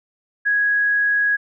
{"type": "tone", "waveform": "sine", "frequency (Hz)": 1661.2, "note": "G#6", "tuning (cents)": 0, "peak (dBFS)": -15, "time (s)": [0.45, 1.37], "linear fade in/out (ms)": 20, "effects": []}